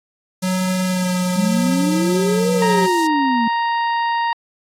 pink high-pass noise, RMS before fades -31 dBFS, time 0.42-3.07 s, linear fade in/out 5 ms, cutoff 4300 Hz, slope 24 dB/octave
square tone with pitch glide, 185 to 181.61 Hz, F#3 to F#3, 0 to -32 cents, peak -18 dBFS, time 0.42-2.87 s, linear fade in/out 20 ms, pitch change -32 cents, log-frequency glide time 0.84-1.11 s
sine exponential two-way sweep, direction up then down, 196 to 493.9 to 222.8 Hz, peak -17 dBFS, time 1.36-3.48 s, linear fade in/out 5 ms, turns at 2.53 s
harmonic tone, 932.3 Hz, A#5, in tune, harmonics 1 / 2 / 3 / 4 / 5, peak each -17 / -25 / -33 / -36 / -37 dBFS, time 2.62-4.33 s, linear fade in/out 2 ms
effects low-pass 10000 Hz 12 dB/octave + AAC 64 kbps

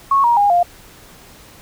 sine tone with pitch steps, 1100 / 946.6 / 814.6 / 701 Hz, C#6 / A#5 / G#5 / F5, -14 / +26 / -34 / +6 cents, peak -10 dBFS, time 0.11-0.63 s, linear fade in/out 5 ms, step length 130 ms, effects pink hiss -43 dBFS RMS until 1.61 s

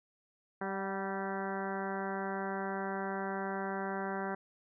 harmonic tone with a mistuned harmonic, 194.7 Hz, G3, 12 cents flat, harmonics 1 / 2 / 3 / 4 / 5 / 6 / 7 / 8 / 9 / 10, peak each -40 / -40 / -44 / -41 / -44 / -48 / -46 / -44 / -50 / -51 dBFS, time 0.61-4.35 s, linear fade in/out 5 ms, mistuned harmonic 4, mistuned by -26 cents, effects none

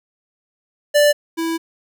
square tone pair in turn, 587.3 / 328.9 Hz, D5 / E4, 0 / -4 cents, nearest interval minor seventh, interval 1004 cents, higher first, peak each -11 / -20 dBFS, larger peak first, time 0.94-1.13 / 1.37-1.58 s, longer second, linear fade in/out 20 ms, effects none

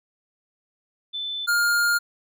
sine / square tone pair in turn, 3520 / 1411.5 Hz, A7 / F6, 0 / +18 cents, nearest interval octave + major third, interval 1582 cents, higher first, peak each -27 / -19 dBFS, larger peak second, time 1.13-1.47 / 1.47-1.99 s, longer second, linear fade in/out 20 ms, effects none

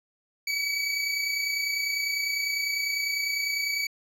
25% pulse tone pair together, 2253 / 2283 Hz, C#7 / D7, +28 / -50 cents, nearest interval unison, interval 22 cents, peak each -29 / -23 dBFS, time 0.47-3.87 s, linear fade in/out 5 ms, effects low-pass 12000 Hz 12 dB/octave

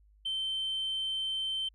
sine tone, 3100 Hz, G7, 20 cents flat, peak -29 dBFS, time 0.25-1.69 s, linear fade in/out 10 ms, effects tanh soft clip ceiling -28 dBFS + added 51 Hz sine -59 dBFS peak until 1.74 s

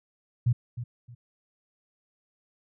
sine tone with echo, 120.2 Hz, B2, 46 cents flat, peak -19 dBFS, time 0.46-0.53 s, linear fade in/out 10 ms, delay 310 ms, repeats 2, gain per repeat -12 dB, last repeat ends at 1.15 s, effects none

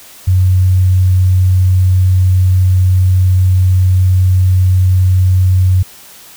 sine tone, 92.5 Hz, F#2, in tune, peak -6 dBFS, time 0.27-5.83 s, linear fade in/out 10 ms, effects white hiss -37 dBFS RMS until 6.36 s

